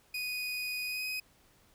30% pulse tone with pitch glide, 2484 to 2513 Hz, D#7 to D#7, -3 to +17 cents, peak -31 dBFS, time 0.14-1.2 s, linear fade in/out 5 ms, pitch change +20 cents, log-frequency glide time 0.85-1.05 s, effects pink hiss -65 dBFS RMS until 1.74 s

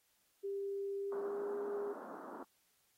sine tone with pitch glide, 396.7 to 406.9 Hz, G4 to G#4, +21 to -35 cents, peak -37 dBFS, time 0.43-1.94 s, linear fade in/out 20 ms, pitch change +44 cents, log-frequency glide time 1-1.51 s
pink band-pass noise, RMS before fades -49 dBFS, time 1.12-2.43 s, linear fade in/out 2 ms, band 230 to 1400 Hz, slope 48 dB/octave
effects white hiss -75 dBFS RMS until 2.97 s + AAC 48 kbps

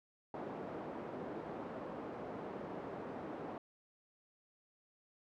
pink band-pass noise, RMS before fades -45 dBFS, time 0.34-3.58 s, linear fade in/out 2 ms, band 250 to 810 Hz, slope 12 dB/octave, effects none

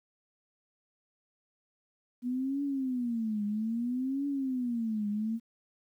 sine tone with vibrato, 241.7 Hz, B3, 37 cents flat, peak -29 dBFS, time 2.22-5.4 s, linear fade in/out 50 ms, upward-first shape triangle, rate 0.61 Hz, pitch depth 290 cents each way, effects 11-bit

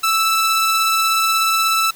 sawtooth tone pair together, 1318.5 / 3972 Hz, E6 / B7, 0 / +9 cents, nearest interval octave + perfect fifth, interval 1909 cents, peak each -11 / -22 dBFS, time 0.03-1.91 s, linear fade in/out 10 ms, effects white hiss -43 dBFS RMS until 1.95 s

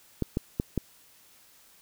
clicks, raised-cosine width 3 ms, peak -13 dBFS, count 4, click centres 0.223 / 0.371 / 0.599 / 0.777 s, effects white hiss -58 dBFS RMS until 1.81 s

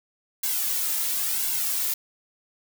blue noise with flanger, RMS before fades -26 dBFS, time 0.43-1.94 s, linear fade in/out 5 ms, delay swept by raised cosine 1.6 to 2.7 ms, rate 0.97 Hz, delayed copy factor -0.7, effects none

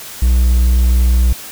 triangle tone, 61 Hz, B1, 21 cents flat, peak -6 dBFS, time 0.22-1.33 s, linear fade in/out 5 ms, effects white hiss -31 dBFS RMS until 1.51 s

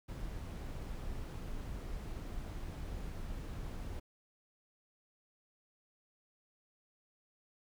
brown noise, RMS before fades -42 dBFS, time 0.08-4 s, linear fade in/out 10 ms, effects none

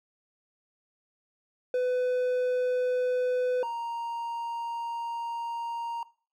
triangle tone pair in turn, 501 / 932.7 Hz, B4 / A#5, +25 / +1 cents, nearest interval major seventh, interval 1076 cents, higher second, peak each -22 / -29 dBFS, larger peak first, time 1.74-3.63 / 3.63-6.03 s, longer second, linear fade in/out 2 ms, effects noise-tail reverb RT60 0.4 s tail -19 dB re dry

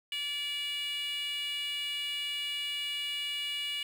10% pulse tone with high-pass filter, 577 Hz, D5, 31 cents flat, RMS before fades -35 dBFS, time 0.12-3.83 s, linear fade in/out 2 ms, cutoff 2700 Hz, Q 9.2, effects 10-bit

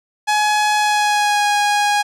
sawtooth tone with pitch glide, 843 to 824.7 Hz, G#5 to G#5, +26 to -12 cents, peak -10 dBFS, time 0.27-2.03 s, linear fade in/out 20 ms, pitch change -38 cents, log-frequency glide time 0.77-1.46 s, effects low-pass 9000 Hz 12 dB/octave

